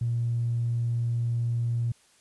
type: tone with tanh clipping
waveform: triangle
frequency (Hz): 118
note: A#2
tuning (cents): +22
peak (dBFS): -24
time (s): 0.01-1.92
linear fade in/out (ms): 5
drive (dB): 4
effects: white hiss -61 dBFS RMS until 2.2 s + resampled to 24000 Hz